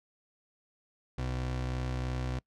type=tone pair together; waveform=30% pulse; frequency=63.05 / 126.1 Hz; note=B1 / B2; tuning=+36 / +36 cents; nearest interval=octave; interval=1200 cents; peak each=-31 / -37 dBFS; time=1.18-2.39 s; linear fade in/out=5 ms; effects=noise-tail reverb RT60 0.1 s tail -24 dB re dry + low-pass 6000 Hz 12 dB/octave